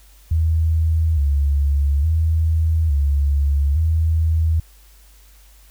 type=tone with vibrato; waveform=sine; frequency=75.5 Hz; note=D2; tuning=48 cents sharp; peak=-14 dBFS; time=0.31-4.6 s; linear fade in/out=5 ms; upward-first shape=square; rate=0.58 Hz; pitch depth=110 cents each way; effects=added 50 Hz sine -46 dBFS peak until 5.7 s + white hiss -53 dBFS RMS until 5.7 s